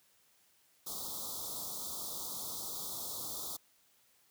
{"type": "band-stop noise", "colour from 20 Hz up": "white", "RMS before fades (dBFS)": -41, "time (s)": [0.86, 3.57], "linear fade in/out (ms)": 10, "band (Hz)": [1300, 3400], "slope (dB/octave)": 96, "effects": ["white hiss -69 dBFS RMS until 4.3 s", "high-pass 60 Hz 12 dB/octave"]}